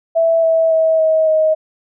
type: tone with pitch steps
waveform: sine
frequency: 659.3 / 651.4 / 643.5 / 635.7 / 628.1 Hz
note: E5 / E5 / E5 / D#5 / D#5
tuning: 0 / -21 / -42 / +37 / +16 cents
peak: -10 dBFS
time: 0.15-1.55 s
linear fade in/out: 20 ms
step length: 280 ms
effects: none